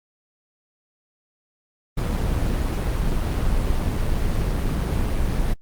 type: noise with amplitude modulation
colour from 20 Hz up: brown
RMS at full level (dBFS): -20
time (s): 1.97-5.54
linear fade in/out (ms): 10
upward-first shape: sine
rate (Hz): 108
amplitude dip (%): 25
effects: Opus 24 kbps